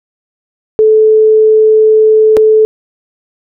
sine tone with dropouts, 434.9 Hz, A4, 20 cents flat, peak -3 dBFS, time 0.79-2.65 s, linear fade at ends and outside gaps 0 ms, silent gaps 2.368-2.372 s, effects none

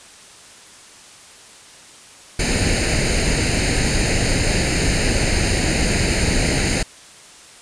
pink noise with comb filter, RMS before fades -18 dBFS, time 2.39-6.83 s, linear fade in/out 5 ms, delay 0.44 ms, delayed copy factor +0.75, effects white hiss -43 dBFS RMS until 7.61 s + resampled to 22050 Hz

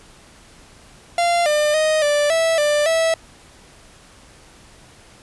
45% pulse tone with pitch steps, 691 / 599 / 623 / 587 / 655 / 592 / 653 Hz, F5 / D5 / D#5 / D5 / E5 / D5 / E5, -19 / +34 / +2 / -1 / -11 / +14 / -17 cents, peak -15 dBFS, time 1.18-3.14 s, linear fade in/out 2 ms, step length 280 ms, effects pink hiss -47 dBFS RMS until 5.22 s + resampled to 24000 Hz

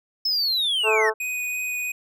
triangle linear sweep, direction down, 5274 to 1738 Hz, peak -19 dBFS, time 0.25-1.1 s, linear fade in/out 5 ms
harmonic tone, 218.1 Hz, A3, 15 cents flat, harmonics 2 / 3 / 4 / 5 / 6 / 7, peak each -21 / -28 / -26 / -28 / -31 / -32 dBFS, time 0.83-1.14 s, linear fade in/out 50 ms
square tone with vibrato, 2489 Hz, D#7, in tune, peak -26 dBFS, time 1.2-1.92 s, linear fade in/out 5 ms, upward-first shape sine, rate 3 Hz, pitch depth 8 cents each way
effects none

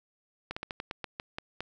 slowing click train, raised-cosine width 0.3 ms, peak -19 dBFS, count 10, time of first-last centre 0.51-1.606 s, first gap 55 ms, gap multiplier 1.19, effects none

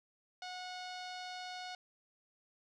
sawtooth tone with low-pass filter, 731 Hz, F#5, 21 cents flat, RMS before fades -45 dBFS, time 0.42-1.75 s, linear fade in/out 2 ms, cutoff 4600 Hz, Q 2.7, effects none

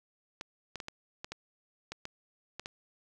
clicks, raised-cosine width 0.2 ms, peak -22 dBFS, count 10, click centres 0.411 / 0.757 / 0.802 / 0.884 / 1.245 / 1.32 / 1.92 / 2.054 / 2.596 / 2.659 s, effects none

